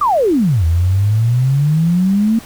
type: exponential two-way sweep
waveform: sine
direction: down then up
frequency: 1244.5 to 80 to 230.1 Hz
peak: -10 dBFS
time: 0.01-2.39 s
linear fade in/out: 5 ms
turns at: 0.65 s
effects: pink hiss -37 dBFS RMS until 2.45 s